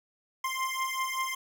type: beating tone pair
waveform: 25% pulse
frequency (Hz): 1047 / 1052.2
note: C6 / C6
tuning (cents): +1 / +9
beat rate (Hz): 5.2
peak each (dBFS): -29 / -29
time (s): 0.44-1.35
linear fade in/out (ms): 5
effects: none

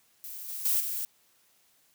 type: noise with level steps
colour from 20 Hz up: violet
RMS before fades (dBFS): -41 / -37 / -26 / -33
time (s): 0.24-1.05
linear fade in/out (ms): 0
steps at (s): 0.48 / 0.65 / 0.8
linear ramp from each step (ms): 5
effects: white hiss -66 dBFS RMS until 1.94 s + high-pass 60 Hz 12 dB/octave

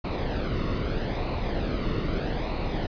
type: noise with flanger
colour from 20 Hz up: brown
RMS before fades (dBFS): -28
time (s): 0.04-2.87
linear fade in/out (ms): 10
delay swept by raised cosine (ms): 0.6 to 1.26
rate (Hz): 0.79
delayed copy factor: -0.55
effects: resampled to 11025 Hz

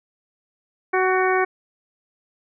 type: harmonic tone with a mistuned harmonic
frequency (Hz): 373.5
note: F#4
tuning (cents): +16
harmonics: 1 / 2 / 3 / 4 / 5 / 6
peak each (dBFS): -20 / -23 / -25 / -26 / -27 / -28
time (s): 0.93-1.45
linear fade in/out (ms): 10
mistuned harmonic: 5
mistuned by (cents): -31
effects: none

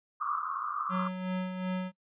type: band-pass noise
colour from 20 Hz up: pink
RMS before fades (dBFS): -34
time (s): 0.2-1.09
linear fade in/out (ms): 20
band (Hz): 1100 to 1300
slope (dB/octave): 96
type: tone with tremolo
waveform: square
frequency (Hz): 184.7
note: F#3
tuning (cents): -3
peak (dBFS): -30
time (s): 0.89-1.92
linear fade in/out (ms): 50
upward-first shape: sine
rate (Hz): 2.7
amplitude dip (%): 50
effects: noise-tail reverb RT60 0.1 s tail -24 dB re dry + resampled to 8000 Hz

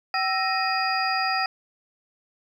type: tone cluster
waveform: sine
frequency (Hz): 766 / 1325 / 1864 / 2502 / 4859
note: G5 / E6 / A#6 / D#7 / D#8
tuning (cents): -40 / +9 / -1 / +9 / -42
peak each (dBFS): -26 / -28 / -29 / -31 / -29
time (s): 0.14-1.46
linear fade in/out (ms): 2
effects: 9-bit

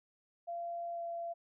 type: tone with pitch glide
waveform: sine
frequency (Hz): 686 to 680.9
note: F5 to F5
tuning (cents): -31 to -44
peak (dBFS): -37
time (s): 0.47-1.34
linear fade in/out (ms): 20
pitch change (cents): -13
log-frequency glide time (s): 0.93-1
effects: none

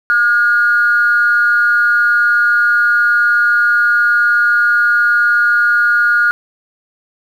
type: tone with amplitude modulation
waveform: sine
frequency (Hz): 1433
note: F6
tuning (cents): +44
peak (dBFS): -5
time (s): 0.1-6.31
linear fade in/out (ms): 0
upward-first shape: sine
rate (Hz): 219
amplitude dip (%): 65
effects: tanh soft clip ceiling -2 dBFS + 7-bit

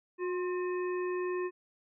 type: harmonic tone with a mistuned harmonic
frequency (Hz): 362.2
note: F#4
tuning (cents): -37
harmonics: 1 / 3 / 5 / 7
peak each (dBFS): -31 / -41 / -45 / -48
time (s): 0.18-1.51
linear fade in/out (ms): 50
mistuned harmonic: 3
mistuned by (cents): -48
effects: none

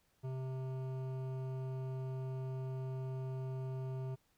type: tone with hard clipping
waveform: sine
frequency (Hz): 130.81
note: C3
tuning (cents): 0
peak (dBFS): -40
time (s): 0.23-4.16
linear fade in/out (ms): 20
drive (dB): 13
effects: pink hiss -75 dBFS RMS until 4.37 s

